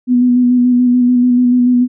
sine tone with vibrato, 246.9 Hz, B3, in tune, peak -7 dBFS, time 0.07-1.88 s, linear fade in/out 50 ms, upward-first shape square, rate 6.9 Hz, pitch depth 18 cents each way, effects none

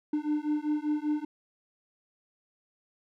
triangle beating tone pair, 297.6 / 302.7 Hz, D4 / D#4, +23 / -48 cents, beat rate 5.1 Hz, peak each -28 dBFS, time 0.13-1.25 s, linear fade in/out 5 ms, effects none

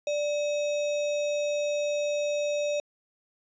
sine tone with sample-and-hold, 587.3 Hz, D5, in tune, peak -25 dBFS, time 0.07-2.8 s, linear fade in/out 2 ms, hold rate 3150 Hz, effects resampled to 16000 Hz

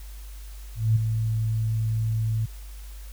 sine tone with ADSR envelope, 111.2 Hz, A2, 19 cents sharp, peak -15 dBFS, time 0.75-2.46 s, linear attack 210 ms, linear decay 9 ms, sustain -7 dB, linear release 11 ms, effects added 50 Hz sine -37 dBFS peak until 3.12 s + white hiss -51 dBFS RMS until 3.12 s

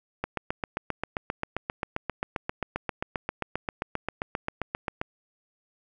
click train, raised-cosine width 0.5 ms, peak -13 dBFS, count 37, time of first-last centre 0.24-5.015 s, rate 7.54 Hz, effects none

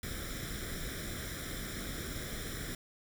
pink noise with comb filter, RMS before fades -40 dBFS, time 0.03-2.75 s, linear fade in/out 2 ms, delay 0.55 ms, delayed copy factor +0.8, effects none

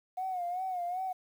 sine tone with vibrato, 727 Hz, F#5, 31 cents flat, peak -31 dBFS, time 0.17-1.13 s, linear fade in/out 10 ms, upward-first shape sine, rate 2.6 Hz, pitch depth 76 cents each way, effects tanh soft clip ceiling -27 dBFS + 10-bit

